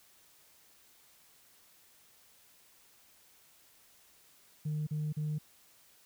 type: tone bursts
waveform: sine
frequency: 151.8 Hz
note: D#3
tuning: 42 cents flat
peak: -30 dBFS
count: 3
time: 4.65-5.386 s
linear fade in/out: 10 ms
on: 220 ms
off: 38 ms
effects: tanh soft clip ceiling -29 dBFS + white hiss -63 dBFS RMS until 6.05 s